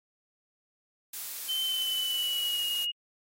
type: noise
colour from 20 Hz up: blue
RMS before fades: -37 dBFS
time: 1.13-2.85 s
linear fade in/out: 5 ms
type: tone with pitch glide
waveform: sine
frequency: 3077 to 2871 Hz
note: G7 to F7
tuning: -33 to +47 cents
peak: -28 dBFS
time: 1.48-2.92 s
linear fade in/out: 20 ms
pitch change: -120 cents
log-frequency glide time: 1.64-2.66 s
effects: AAC 48 kbps